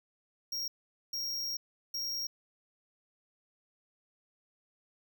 square tone bursts at uneven times, 5590 Hz, F8, 1 cent sharp, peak -34 dBFS, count 3, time 0.52-0.68 / 1.13-1.57 / 1.94-2.27 s, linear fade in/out 5 ms, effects none

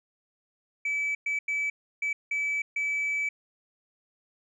sine tone bursts at uneven times, 2300 Hz, D7, 37 cents flat, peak -24 dBFS, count 6, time 0.85-1.15 / 1.26-1.39 / 1.48-1.7 / 2.02-2.13 / 2.31-2.62 / 2.76-3.29 s, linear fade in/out 5 ms, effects tanh soft clip ceiling -24 dBFS

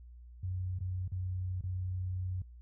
sine tone with dropouts, 92.1 Hz, F#2, 7 cents flat, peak -33 dBFS, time 0.43-2.42 s, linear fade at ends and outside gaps 5 ms, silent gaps 0.789-0.806 / 1.079-1.118 / 1.611-1.637 s, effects added 60 Hz sine -49 dBFS peak until 2.61 s

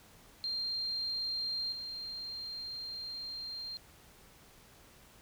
sine tone with level steps, 4186 Hz, C8, in tune, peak -33 / -39 dBFS, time 0.44-3.77 s, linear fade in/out 0 ms, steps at 1.72 s, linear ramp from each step 2 ms, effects pink hiss -59 dBFS RMS until 5.21 s

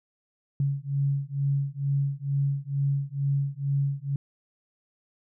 sine beating tone pair, 138.59 / 140.79 Hz, C#3 / C#3, 0 / +27 cents, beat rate 2.2 Hz, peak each -27 dBFS, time 0.6-4.16 s, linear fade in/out 2 ms, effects none

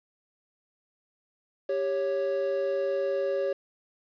triangle tone pair together, 394.8 / 554.4 Hz, G4 / C#5, +12 / 0 cents, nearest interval tritone, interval 588 cents, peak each -28 / -25 dBFS, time 1.69-3.53 s, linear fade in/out 5 ms, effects resampled to 11025 Hz + 9-bit

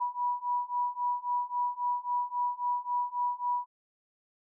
sine beating tone pair, 975 / 978.7 Hz, B5 / B5, -23 / -16 cents, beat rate 3.7 Hz, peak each -32 / -31 dBFS, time 0-3.66 s, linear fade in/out 20 ms, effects none

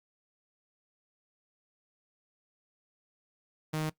sawtooth tone, 155.56 Hz, D#3, in tune, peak -26 dBFS, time 3.73-3.9 s, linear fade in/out 10 ms, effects noise-tail reverb RT60 0.1 s tail -19 dB re dry + Opus 48 kbps

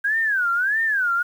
sine tone with vibrato, 1582 Hz, G6, 15 cents sharp, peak -18 dBFS, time 0.04-1.23 s, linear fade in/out 10 ms, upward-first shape sine, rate 1.6 Hz, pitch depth 240 cents each way, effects 8-bit

